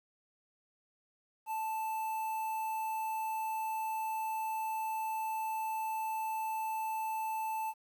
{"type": "tone with notch filter", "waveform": "square", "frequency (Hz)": 880, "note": "A5", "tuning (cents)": 0, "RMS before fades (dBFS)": -36, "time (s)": [1.46, 7.74], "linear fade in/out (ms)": 50, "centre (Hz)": 4800, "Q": 0.51, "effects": ["11-bit"]}